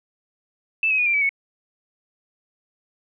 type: tone with pitch steps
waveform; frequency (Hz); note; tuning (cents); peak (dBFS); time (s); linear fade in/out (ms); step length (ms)
sine; 2637 / 2546 / 2458 / 2372 / 2290 / 2211; E7 / D#7 / D#7 / D7 / D7 / C#7; 0 / +39 / -22 / +17 / -44 / -5; -17; 0.83-1.292; 2; 77
effects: none